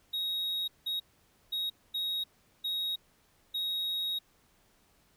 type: tone bursts at uneven times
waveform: triangle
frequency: 3778 Hz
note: A#7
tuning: 22 cents sharp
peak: -29 dBFS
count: 6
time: 0.13-0.68 / 0.86-1 / 1.52-1.7 / 1.94-2.24 / 2.64-2.96 / 3.54-4.19 s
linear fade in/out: 10 ms
effects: pink hiss -67 dBFS RMS until 5.16 s